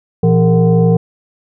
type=tone with frequency modulation; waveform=sine; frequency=170 Hz; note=F3; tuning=46 cents flat; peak=-7 dBFS; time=0.23-0.97 s; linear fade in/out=5 ms; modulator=288 Hz; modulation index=1.1; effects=none